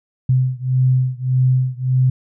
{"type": "beating tone pair", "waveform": "sine", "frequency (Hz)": [127.9, 129.6], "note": ["C3", "C3"], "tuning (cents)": [-39, -16], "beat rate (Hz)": 1.7, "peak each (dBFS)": [-16, -17], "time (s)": [0.29, 2.1], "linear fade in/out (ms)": 5, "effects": []}